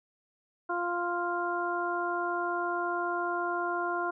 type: harmonic tone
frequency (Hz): 349.2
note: F4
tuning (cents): 0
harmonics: 1 / 2 / 3 / 4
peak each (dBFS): -34 / -34 / -34 / -34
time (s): 0.69-4.11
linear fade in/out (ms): 10
effects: none